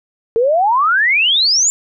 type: exponential sweep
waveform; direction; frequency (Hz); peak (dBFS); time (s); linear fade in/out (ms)
sine; up; 440 to 7280; -10; 0.36-1.7; 0
effects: none